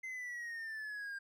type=exponential sweep; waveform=triangle; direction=down; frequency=2075 to 1594 Hz; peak=-39 dBFS; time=0.03-1.19 s; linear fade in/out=10 ms; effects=none

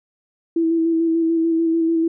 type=tone with vibrato; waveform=sine; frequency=329 Hz; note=E4; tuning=3 cents flat; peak=-15 dBFS; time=0.56-2.08 s; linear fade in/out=5 ms; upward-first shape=square; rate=6.8 Hz; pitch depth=18 cents each way; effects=none

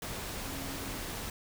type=tone in noise; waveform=sine; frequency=272.9 Hz; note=C#4; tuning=27 cents flat; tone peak=-44 dBFS; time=0.46-0.98 s; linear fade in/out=2 ms; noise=pink; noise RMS=-39 dBFS; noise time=0.02-1.3 s; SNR=-8 dB; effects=none

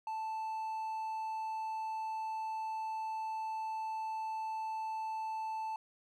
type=tone; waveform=triangle; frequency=880 Hz; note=A5; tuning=in tune; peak=-34 dBFS; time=0.07-5.76 s; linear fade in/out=2 ms; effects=none

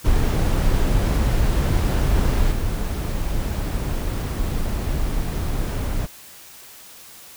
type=noise with level steps; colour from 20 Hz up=brown; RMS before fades=-18 / -23 dBFS; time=0.04-6.07 s; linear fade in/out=20 ms; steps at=2.51 s; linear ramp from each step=10 ms; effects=white hiss -43 dBFS RMS until 7.36 s

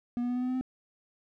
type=tone with pitch steps; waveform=triangle; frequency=241.3 / 244 / 246.7 / 249.4 / 252.1 / 254.9 / 257.7 Hz; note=B3 / B3 / B3 / B3 / B3 / C4 / C4; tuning=-40 / -21 / -2 / +17 / +36 / -45 / -26 cents; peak=-26 dBFS; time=0.17-0.611 s; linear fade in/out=0 ms; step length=63 ms; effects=none

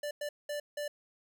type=tone bursts at uneven times; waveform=square; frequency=587.3 Hz; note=D5; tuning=in tune; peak=-35 dBFS; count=4; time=0.03-0.11 / 0.21-0.29 / 0.49-0.6 / 0.77-0.88 s; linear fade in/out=5 ms; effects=none

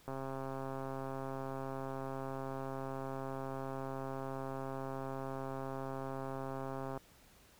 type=click train; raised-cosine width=1 ms; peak=-28 dBFS; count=925; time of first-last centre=0.08-6.976 s; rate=134 Hz; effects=pink hiss -63 dBFS RMS until 7.59 s

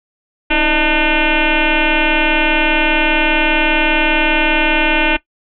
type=tone with frequency modulation; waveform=sine; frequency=1200 Hz; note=D6; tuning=37 cents sharp; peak=-10 dBFS; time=0.5-5.17 s; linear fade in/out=10 ms; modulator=305 Hz; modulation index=5.7; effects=noise-tail reverb RT60 0.1 s tail -18 dB re dry

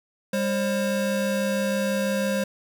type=tone pair together; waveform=square; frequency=200.1 / 534.2 Hz; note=G3 / C5; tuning=+36 / +36 cents; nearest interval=octave + perfect fourth; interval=1700 cents; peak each=-26 dBFS; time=0.33-2.44 s; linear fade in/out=5 ms; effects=none

